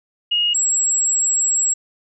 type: tone pair in turn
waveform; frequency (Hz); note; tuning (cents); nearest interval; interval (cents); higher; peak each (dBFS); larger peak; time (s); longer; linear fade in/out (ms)
sine; 2868 / 7657; F7 / A#8; +45 / +45; octave + perfect fourth; 1700; second; -15; neither; 0.31-0.54 / 0.54-1.74; second; 10
effects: none